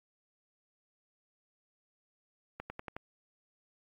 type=accelerating click train; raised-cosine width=0.5 ms; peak=-25 dBFS; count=5; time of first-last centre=2.6-2.965 s; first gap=100 ms; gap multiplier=0.94; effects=AAC 64 kbps